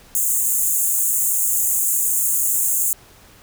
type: high-pass noise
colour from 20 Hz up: pink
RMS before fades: -19 dBFS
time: 0.15-2.93 s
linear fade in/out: 0 ms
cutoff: 6700 Hz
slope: 96 dB/octave
effects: pink hiss -48 dBFS RMS until 3.42 s